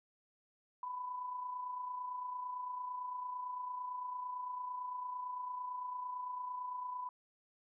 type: tone with amplitude modulation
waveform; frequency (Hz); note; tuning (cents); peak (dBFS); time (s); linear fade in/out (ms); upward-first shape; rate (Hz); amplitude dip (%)
sine; 997; B5; +16; -37; 0.83-7.09; 2; sine; 28.9; 45
effects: none